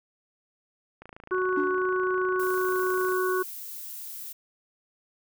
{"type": "click train", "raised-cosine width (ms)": 0.5, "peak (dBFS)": -29, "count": 59, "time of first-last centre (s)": [1.02, 3.121], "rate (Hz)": 27.6}
{"type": "harmonic tone", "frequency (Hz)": 370, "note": "F#4", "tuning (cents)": 0, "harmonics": [1, 3, 4], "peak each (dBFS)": [-25, -30, -31], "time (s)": [1.31, 3.43], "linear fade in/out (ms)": 10}
{"type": "tone with exponential decay", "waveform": "triangle", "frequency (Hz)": 293.7, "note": "D4", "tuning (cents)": 0, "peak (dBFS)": -22, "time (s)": [1.57, 1.94], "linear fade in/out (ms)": 5, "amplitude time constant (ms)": 80}
{"type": "noise", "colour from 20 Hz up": "violet", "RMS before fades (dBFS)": -39, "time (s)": [2.39, 4.33], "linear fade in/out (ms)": 10}
{"effects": []}